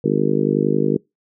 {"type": "harmonic tone", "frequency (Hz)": 51, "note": "G#1", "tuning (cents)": -31, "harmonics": [3, 4, 5, 6, 7, 8, 9], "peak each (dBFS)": [-23, -23, -23, -23, -23, -23, -23], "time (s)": [0.04, 0.97], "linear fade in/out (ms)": 5, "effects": ["noise-tail reverb RT60 0.2 s tail -25 dB re dry"]}